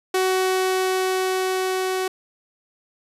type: tone with level ramp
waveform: sawtooth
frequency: 374.4 Hz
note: F#4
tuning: 20 cents sharp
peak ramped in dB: -14 to -18 dBFS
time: 0.14-2.08 s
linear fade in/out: 5 ms
effects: resampled to 32000 Hz